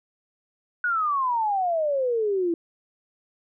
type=exponential sweep; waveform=sine; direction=down; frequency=1480 to 329.6 Hz; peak=-21 dBFS; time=0.84-2.54 s; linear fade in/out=2 ms; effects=none